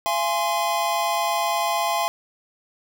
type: chord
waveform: square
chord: F minor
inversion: none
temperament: equal with one note detuned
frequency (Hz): 682.1 / 830.6 / 1046.5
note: F5 / Ab5 / C6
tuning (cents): -41 / 0 / 0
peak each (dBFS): -26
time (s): 0.06-2.08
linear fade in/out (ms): 0
effects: none